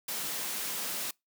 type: high-pass noise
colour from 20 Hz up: white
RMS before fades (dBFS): -35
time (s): 0.08-1.11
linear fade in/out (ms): 5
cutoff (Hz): 130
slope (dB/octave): 48
effects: noise-tail reverb RT60 0.2 s tail -26 dB re dry